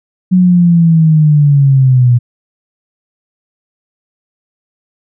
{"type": "linear sweep", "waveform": "sine", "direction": "down", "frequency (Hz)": [185.2, 119.6], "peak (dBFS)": -4, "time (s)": [0.31, 2.19], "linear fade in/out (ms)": 20, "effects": []}